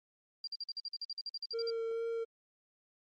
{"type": "tone bursts", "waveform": "sine", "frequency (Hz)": 4748, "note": "D8", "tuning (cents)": 18, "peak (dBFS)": -37, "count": 16, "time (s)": [0.44, 1.703], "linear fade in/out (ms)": 2, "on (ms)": 33, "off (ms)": 49}
{"type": "tone with vibrato", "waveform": "triangle", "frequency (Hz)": 457.6, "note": "A#4", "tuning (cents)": -32, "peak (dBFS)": -32, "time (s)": [1.53, 2.25], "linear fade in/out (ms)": 20, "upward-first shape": "sine", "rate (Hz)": 2.3, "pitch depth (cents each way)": 12}
{"effects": ["Opus 24 kbps"]}